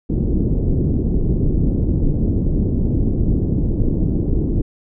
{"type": "low-pass noise", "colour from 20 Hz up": "pink", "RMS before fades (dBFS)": -17, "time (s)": [0.09, 4.62], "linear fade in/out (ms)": 10, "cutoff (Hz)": 350, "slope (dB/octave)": 24, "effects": []}